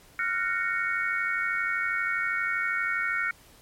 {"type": "chord", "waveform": "sine", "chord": "Gb major seventh", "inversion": "third", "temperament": "just", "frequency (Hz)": [1387.5, 1480, 1850, 2220], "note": ["F6", "Gb6", "Bb6", "Db7"], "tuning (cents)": [-12, 0, -14, 2], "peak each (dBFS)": [-30, -32, -31, -30], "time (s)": [0.19, 3.31], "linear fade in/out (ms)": 2, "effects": ["pink hiss -55 dBFS RMS until 3.61 s", "MP3 64 kbps"]}